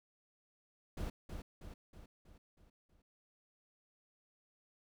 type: noise with echo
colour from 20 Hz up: brown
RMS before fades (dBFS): -40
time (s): 0.97-1.1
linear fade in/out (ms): 5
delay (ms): 320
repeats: 6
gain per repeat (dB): -5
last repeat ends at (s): 3.02
effects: none